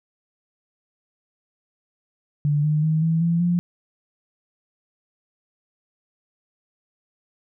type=tone with pitch steps; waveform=sine; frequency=146.83 / 152.01 / 157.37 / 162.92 / 168.66 / 174.61 Hz; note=D3 / D#3 / D#3 / E3 / E3 / F3; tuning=0 / -40 / +20 / -20 / +40 / 0 cents; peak=-17 dBFS; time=2.45-3.59 s; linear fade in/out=0 ms; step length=190 ms; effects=none